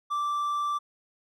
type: tone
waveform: triangle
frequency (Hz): 1171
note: D6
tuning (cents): -5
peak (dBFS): -24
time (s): 0.1-0.79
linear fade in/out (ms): 20
effects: none